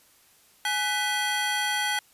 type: tone cluster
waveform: square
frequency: 837 / 1500 / 1974 / 3236 Hz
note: G#5 / F#6 / B6 / G#7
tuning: +13 / +23 / -1 / -46 cents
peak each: -31 dBFS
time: 0.65-1.99 s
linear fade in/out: 2 ms
effects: white hiss -59 dBFS RMS until 2.13 s + resampled to 32000 Hz